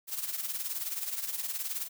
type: noise with tremolo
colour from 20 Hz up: blue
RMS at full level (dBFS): -32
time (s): 0.07-1.89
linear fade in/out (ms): 50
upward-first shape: triangle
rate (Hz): 19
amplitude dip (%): 75
effects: none